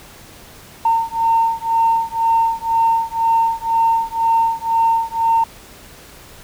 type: beating tone pair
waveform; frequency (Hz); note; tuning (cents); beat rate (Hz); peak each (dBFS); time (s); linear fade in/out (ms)
sine; 910 / 912; A#5 / A#5; -42 / -38; 2; -16; 0.85-5.44; 5
effects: tanh soft clip ceiling -6 dBFS + pink hiss -41 dBFS RMS until 6.43 s